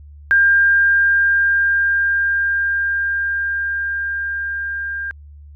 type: tone with level ramp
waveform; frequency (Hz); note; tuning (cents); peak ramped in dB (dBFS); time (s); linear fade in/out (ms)
sine; 1600; G6; +35; -9 to -22; 0.31-5.11; 0
effects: added 73 Hz sine -37 dBFS peak until 5.55 s